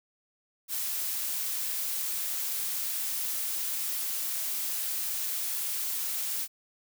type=noise; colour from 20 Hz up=blue; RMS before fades=-32 dBFS; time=0.68-6.48 s; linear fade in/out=50 ms; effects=none